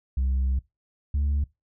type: tone pair in turn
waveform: sine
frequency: 65.41 / 71.65 Hz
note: C2 / D2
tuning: 0 / -42 cents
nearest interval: major second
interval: 158 cents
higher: second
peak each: -19 dBFS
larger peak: neither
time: 0.17-0.59 / 1.14-1.44 s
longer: first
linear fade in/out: 5 ms
effects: noise-tail reverb RT60 0.2 s tail -22 dB re dry + tanh soft clip ceiling -20 dBFS